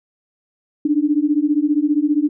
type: beating tone pair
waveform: sine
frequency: 289.2 / 304.2 Hz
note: D4 / D#4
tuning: -27 / -39 cents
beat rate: 15 Hz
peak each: -17 dBFS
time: 0.85-2.29 s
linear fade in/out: 5 ms
effects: none